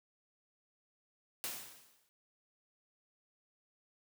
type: noise with exponential decay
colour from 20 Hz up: white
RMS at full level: -38 dBFS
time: 1.44-2.09 s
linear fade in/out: 0 ms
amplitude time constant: 140 ms
effects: high-pass 100 Hz 12 dB/octave